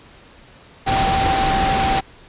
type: tone in noise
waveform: sine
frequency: 777 Hz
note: G5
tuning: 16 cents flat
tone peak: -17 dBFS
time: 0.86-2.01 s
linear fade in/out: 20 ms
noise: pink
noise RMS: -20 dBFS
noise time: 0.86-2.01 s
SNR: 0 dB
effects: pink hiss -46 dBFS RMS until 2.28 s + resampled to 8000 Hz